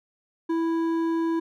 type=tone with hard clipping; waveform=sine; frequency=329.6 Hz; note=E4; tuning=in tune; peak=-24 dBFS; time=0.49-1.4 s; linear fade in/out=10 ms; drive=8 dB; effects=none